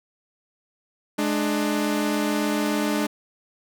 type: tone pair together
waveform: sawtooth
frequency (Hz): 211 / 298.1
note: G#3 / D4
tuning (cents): +28 / +26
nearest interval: tritone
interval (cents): 598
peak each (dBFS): -21 / -20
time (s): 1.18-3.07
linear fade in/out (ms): 10
effects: none